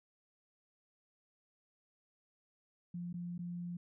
sine tone with dropouts, 174.61 Hz, F3, in tune, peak -39 dBFS, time 2.94-3.77 s, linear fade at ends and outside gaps 5 ms, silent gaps 3.129-3.14 / 3.38-3.39 s, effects none

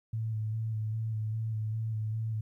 sine tone with vibrato, 110 Hz, A2, in tune, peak -30 dBFS, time 0.13-2.41 s, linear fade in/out 5 ms, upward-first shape square, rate 2.5 Hz, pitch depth 23 cents each way, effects 12-bit

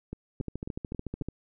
two click trains, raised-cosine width 3 ms, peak -23 / -21 dBFS, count 5 / 13, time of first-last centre 0.13-1.22 / 0.41-1.286 s, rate 3.67 / 13.7 Hz, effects none

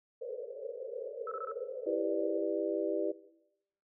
pink band-pass noise, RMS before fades -41 dBFS, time 0.21-2.43 s, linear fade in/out 10 ms, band 440 to 550 Hz, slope 96 dB/octave
sine tone bursts, 1311 Hz, E6, 10 cents flat, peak -37 dBFS, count 4, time 1.27-1.516 s, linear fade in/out 2 ms, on 45 ms, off 22 ms
sine chord, E minor seventh, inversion none, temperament just, 329.6 / 395.6 / 494.4 / 593.3 Hz, E4 / G4 / B4 / D5, 0 / +16 / +2 / +18 cents, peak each -36 dBFS, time 1.86-3.12 s, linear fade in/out 10 ms
effects noise-tail reverb RT60 0.8 s tail -17 dB re dry

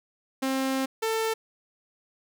sawtooth tone pair in turn, 265.8 / 445.7 Hz, C4 / A4, +27 / +22 cents, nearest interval major sixth, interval 895 cents, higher second, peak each -21 dBFS, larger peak neither, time 0.42-0.86 / 1.02-1.34 s, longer first, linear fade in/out 10 ms, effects none

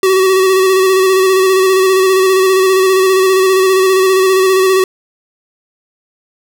square tone with vibrato, 378.4 Hz, F#4, 39 cents sharp, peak -8 dBFS, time 0.03-4.84 s, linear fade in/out 2 ms, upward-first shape square, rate 15 Hz, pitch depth 24 cents each way, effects none

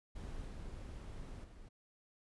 brown noise with level steps, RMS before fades -45 / -47 / -54 dBFS, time 0.15-1.69 s, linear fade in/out 10 ms, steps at 0.46 / 1.43 s, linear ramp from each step 20 ms, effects resampled to 24000 Hz

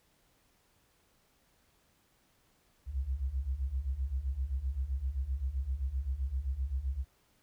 sine beating tone pair, 61.74 / 69.44 Hz, B1 / C#2, 0 / +4 cents, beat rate 7.7 Hz, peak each -36 / -33 dBFS, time 2.86-7.05 s, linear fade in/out 50 ms, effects pink hiss -70 dBFS RMS until 7.42 s

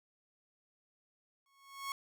sawtooth tone with exponential growth, 1100 Hz, C#6, 14 cents flat, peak -31 dBFS, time 1.46-1.92 s, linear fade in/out 1 ms, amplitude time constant 100 ms, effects none

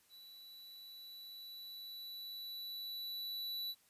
square tone with level ramp, 3951 Hz, B7, in tune, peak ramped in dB -55 to -39 dBFS, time 0.09-3.75 s, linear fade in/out 50 ms, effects white hiss -70 dBFS RMS until 3.89 s + resampled to 32000 Hz

